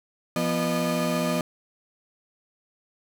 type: tone cluster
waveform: 35% pulse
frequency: 171.1 / 245.5 / 610 Hz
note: F3 / B3 / D#5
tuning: -35 / -10 / -34 cents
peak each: -26 dBFS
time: 0.36-1.41 s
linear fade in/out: 2 ms
effects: none